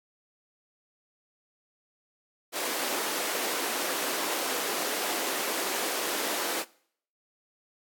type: high-pass noise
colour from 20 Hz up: pink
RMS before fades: -31 dBFS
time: 2.52-6.65 s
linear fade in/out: 50 ms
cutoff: 310 Hz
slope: 24 dB/octave
effects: noise-tail reverb RT60 0.6 s tail -22 dB re dry + AAC 64 kbps